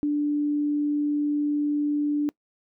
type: tone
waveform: sine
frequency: 293.7 Hz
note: D4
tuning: in tune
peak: -21 dBFS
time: 0.03-2.29 s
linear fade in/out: 0 ms
effects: noise-tail reverb RT60 0.1 s tail -24 dB re dry